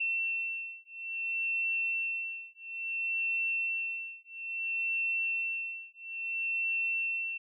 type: beating tone pair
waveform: sine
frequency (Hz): 2698 / 2698.59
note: E7 / E7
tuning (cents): +40 / +40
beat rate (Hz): 0.59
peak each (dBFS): -34 / -34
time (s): 0-7.38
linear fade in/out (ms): 10
effects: none